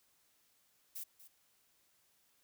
violet noise with echo, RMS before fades -44 dBFS, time 0.95-1.04 s, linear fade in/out 10 ms, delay 240 ms, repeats 1, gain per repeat -14 dB, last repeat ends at 1.28 s, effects white hiss -73 dBFS RMS until 2.43 s

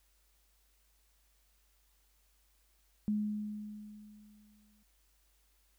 sine tone with exponential decay, 210.3 Hz, G#3, 22 cents sharp, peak -28 dBFS, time 3.08-4.83 s, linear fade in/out 0 ms, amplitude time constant 380 ms, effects added 50 Hz sine -70 dBFS peak until 5.78 s + white hiss -73 dBFS RMS until 5.78 s

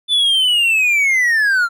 triangle linear sweep, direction down, 3520 to 1351 Hz, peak -10 dBFS, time 0.08-1.69 s, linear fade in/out 50 ms, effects none

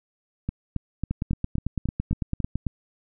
two click trains, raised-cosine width 5 ms, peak -13 / -14 dBFS, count 15 / 8, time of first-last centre 1.11-2.667 / 0.49-2.403 s, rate 8.99 / 3.66 Hz, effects none

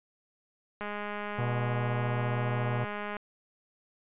click train, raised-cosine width 0.5 ms, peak -22 dBFS, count 489, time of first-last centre 0.81-3.167 s, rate 207 Hz
harmonic tone, 121.3 Hz, B2, 31 cents flat, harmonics 1 / 2 / 3 / 4 / 5 / 6 / 7 / 8 / 9 / 10, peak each -29 / -41 / -44 / -41 / -42 / -43 / -46 / -51 / -47 / -55 dBFS, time 1.38-2.85 s, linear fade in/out 10 ms
effects resampled to 8000 Hz

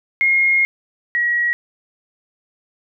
sine tone pair in turn, 2145 / 1911 Hz, C7 / A#6, +42 / +43 cents, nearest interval major second, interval 199 cents, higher first, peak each -12 / -15 dBFS, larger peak first, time 0.21-0.65 / 1.15-1.53 s, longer first, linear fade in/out 0 ms, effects none

